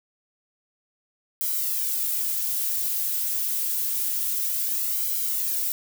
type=noise with flanger; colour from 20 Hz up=violet; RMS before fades=-26 dBFS; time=1.41-5.72 s; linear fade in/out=0 ms; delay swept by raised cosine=1.1 to 4.3 ms; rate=0.27 Hz; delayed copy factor=-0.7; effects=none